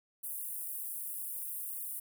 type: high-pass noise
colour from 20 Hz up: pink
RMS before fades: -40 dBFS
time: 0.23-2 s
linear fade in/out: 10 ms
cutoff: 9600 Hz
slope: 48 dB/octave
effects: none